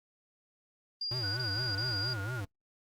sine tone bursts, 4806 Hz, D8, 39 cents sharp, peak -32 dBFS, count 3, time 1.01-2.136 s, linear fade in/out 5 ms, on 360 ms, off 23 ms
square tone with vibrato, 111.5 Hz, A2, 23 cents sharp, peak -36 dBFS, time 1.11-2.45 s, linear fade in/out 5 ms, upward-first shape sine, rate 4.3 Hz, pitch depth 250 cents each way
sine tone with pitch glide, 1480 to 1424.6 Hz, F#6 to F6, 0 to +34 cents, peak -39 dBFS, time 1.23-2.41 s, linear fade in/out 10 ms, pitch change -66 cents, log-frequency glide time 1.62-2.26 s
effects noise-tail reverb RT60 0.1 s tail -23 dB re dry + Opus 24 kbps

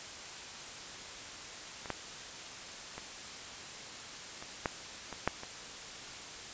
clicks, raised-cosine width 0.5 ms, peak -28 / -18 / -26 / -30 / -15 / -25 / -12 / -27 dBFS, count 8, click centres 1.858 / 1.903 / 2.98 / 4.425 / 4.658 / 5.127 / 5.276 / 5.434 s, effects white hiss -45 dBFS RMS until 6.53 s + resampled to 16000 Hz

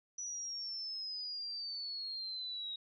sine exponential sweep, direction down, 5920 to 3800 Hz, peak -39 dBFS, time 0.18-2.76 s, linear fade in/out 5 ms, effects none

